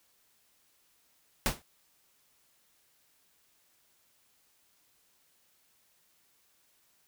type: noise with exponential decay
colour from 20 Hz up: pink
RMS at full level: -24 dBFS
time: 1.46-1.62 s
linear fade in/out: 0 ms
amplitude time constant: 34 ms
effects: white hiss -69 dBFS RMS until 7.07 s